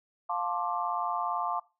sine chord, D minor seventh, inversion first, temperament just, 704.8 / 881 / 1057.2 / 1174.7 Hz, F5 / A5 / C6 / D6, +16 / +2 / +18 / 0 cents, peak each -34 dBFS, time 0.29-1.6 s, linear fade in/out 10 ms, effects noise-tail reverb RT60 0.3 s tail -22 dB re dry

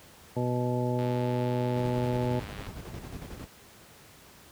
harmonic tone, 123.47 Hz, B2, in tune, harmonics 1 / 2 / 3 / 4 / 5 / 7, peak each -29 / -32 / -34 / -35 / -36 / -37 dBFS, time 0.36-2.4 s, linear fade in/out 10 ms
click train, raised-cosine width 0.3 ms, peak -27 dBFS, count 172, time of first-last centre 0.99-2.666 s, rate 102 Hz
brown noise with tremolo, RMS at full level -35 dBFS, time 1.76-3.46 s, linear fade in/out 10 ms, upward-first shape square, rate 11 Hz, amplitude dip 45%
effects pink hiss -53 dBFS RMS until 4.51 s + high-pass 60 Hz 12 dB/octave

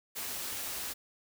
white band-stop noise, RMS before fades -38 dBFS, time 0.15-0.94 s, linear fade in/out 20 ms, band 130 to 190 Hz, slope 96 dB/octave, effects none

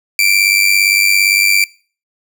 sawtooth tone with amplitude modulation, 2349 Hz, D7, in tune, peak -3 dBFS, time 0.19-1.64 s, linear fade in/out 2 ms, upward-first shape sine, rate 97.6 Hz, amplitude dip 75%, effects noise-tail reverb RT60 0.4 s tail -21 dB re dry

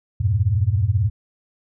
sine chord, E diminished, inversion none, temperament equal with one note detuned, 83.7 / 98 / 116.54 Hz, E2 / G2 / Bb2, +27 / 0 / 0 cents, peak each -24 / -18 / -21 dBFS, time 0.2-1.1 s, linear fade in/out 10 ms, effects none

